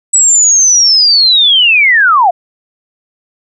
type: linear sweep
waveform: sine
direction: down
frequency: 7902 to 660 Hz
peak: -4 dBFS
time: 0.13-2.31 s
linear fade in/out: 10 ms
effects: none